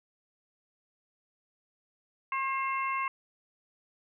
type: harmonic tone with a mistuned harmonic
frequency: 538 Hz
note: C5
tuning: 48 cents sharp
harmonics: 2 / 3 / 4 / 5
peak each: -30 / -45 / -35 / -39 dBFS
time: 2.32-3.08 s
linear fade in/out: 2 ms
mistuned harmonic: 4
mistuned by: -24 cents
effects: none